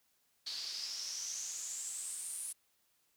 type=noise with band-pass filter sweep; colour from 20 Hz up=pink; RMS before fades=-42 dBFS; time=0.46-2.53 s; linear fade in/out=10 ms; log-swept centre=4400 to 9900 Hz; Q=7.1; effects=white hiss -75 dBFS RMS until 3.16 s